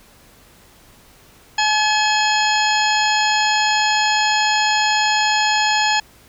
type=harmonic tone with a mistuned harmonic; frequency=854 Hz; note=G#5; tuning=48 cents sharp; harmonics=1 / 2 / 3 / 4 / 5 / 6 / 8; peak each=-18 / -21 / -23 / -24 / -25 / -26 / -27 dBFS; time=1.58-6 s; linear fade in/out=5 ms; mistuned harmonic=4; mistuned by=-77 cents; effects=pink hiss -49 dBFS RMS until 6.28 s